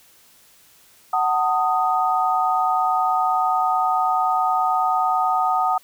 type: chord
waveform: sine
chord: D# diminished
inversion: first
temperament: just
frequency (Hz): 746.7 / 896 / 1244.5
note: F#5 / A5 / D#6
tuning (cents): +16 / +31 / 0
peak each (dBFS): -20 / -24 / -21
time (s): 1.13-5.78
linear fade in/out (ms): 5
effects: white hiss -53 dBFS RMS until 5.83 s